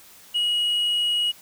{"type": "tone", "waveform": "sine", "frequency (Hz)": 2902, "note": "F#7", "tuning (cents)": -34, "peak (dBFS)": -17, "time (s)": [0.34, 1.32], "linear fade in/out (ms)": 20, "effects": ["tanh soft clip ceiling -19 dBFS", "white hiss -49 dBFS RMS until 1.41 s"]}